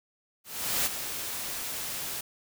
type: noise with ADSR envelope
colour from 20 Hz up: white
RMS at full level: -26 dBFS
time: 0.44-2.21 s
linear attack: 420 ms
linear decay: 19 ms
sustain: -9 dB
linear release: 6 ms
effects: none